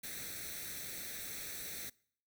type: noise with comb filter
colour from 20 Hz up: white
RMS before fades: -44 dBFS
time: 0.03-1.9 s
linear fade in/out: 10 ms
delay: 0.5 ms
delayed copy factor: +0.75
effects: noise-tail reverb RT60 0.6 s tail -24 dB re dry